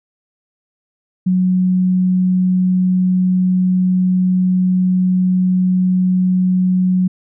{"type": "tone", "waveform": "sine", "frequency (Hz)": 183.8, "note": "F#3", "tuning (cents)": -11, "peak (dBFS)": -11, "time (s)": [1.26, 7.08], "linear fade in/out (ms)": 10, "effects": []}